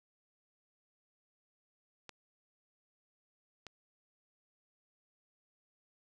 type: clicks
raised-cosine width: 0.2 ms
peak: -29 dBFS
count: 2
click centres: 2.093 / 3.667 s
effects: none